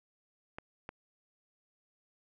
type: clicks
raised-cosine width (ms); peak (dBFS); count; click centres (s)
0.5; -26; 2; 0.585 / 0.891
effects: none